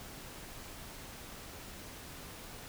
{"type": "silence", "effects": ["pink hiss -48 dBFS RMS until 2.68 s"]}